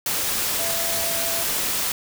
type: tone in noise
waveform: sine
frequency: 669 Hz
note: E5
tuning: 25 cents sharp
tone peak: -31 dBFS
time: 0.59-1.43 s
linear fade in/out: 2 ms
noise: white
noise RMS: -24 dBFS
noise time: 0.06-1.92 s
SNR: -10 dB
effects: none